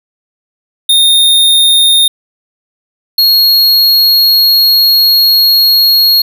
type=tone pair in turn; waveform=square; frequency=3669 / 4299 Hz; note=A#7 / C8; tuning=-28 / +46 cents; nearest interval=minor third; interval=274 cents; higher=second; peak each=-5 dBFS; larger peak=neither; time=0.89-2.08 / 3.18-6.22 s; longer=second; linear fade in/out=5 ms; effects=none